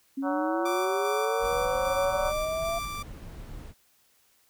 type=linear sweep; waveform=sine; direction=up; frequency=267 to 680 Hz; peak=-28 dBFS; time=0.17-2.79 s; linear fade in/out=10 ms
type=harmonic tone; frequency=187 Hz; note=F#3; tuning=19 cents sharp; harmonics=3 / 4 / 5 / 6 / 7 / 8; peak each=-31 / -33 / -35 / -37 / -38 / -39 dBFS; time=0.22-2.33 s; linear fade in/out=50 ms
type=tone with tremolo; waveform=sawtooth; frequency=1174.7 Hz; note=D6; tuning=in tune; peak=-28 dBFS; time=0.65-3.03 s; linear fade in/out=10 ms; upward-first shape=square; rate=2.5 Hz; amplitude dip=25%
type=noise; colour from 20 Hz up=brown; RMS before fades=-40 dBFS; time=1.39-3.74 s; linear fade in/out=50 ms
effects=white hiss -65 dBFS RMS until 4.49 s